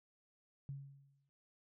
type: tone with exponential decay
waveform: sine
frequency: 138.8 Hz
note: C#3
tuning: 3 cents sharp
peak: -40 dBFS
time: 0.69-1.29 s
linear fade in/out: 0 ms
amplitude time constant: 130 ms
effects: none